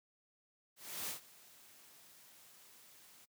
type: noise with ADSR envelope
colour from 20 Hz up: white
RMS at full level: -40 dBFS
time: 0.76-3.26 s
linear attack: 320 ms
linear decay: 120 ms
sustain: -21 dB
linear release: 21 ms
effects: noise-tail reverb RT60 0.1 s tail -25 dB re dry + high-pass 100 Hz 12 dB/octave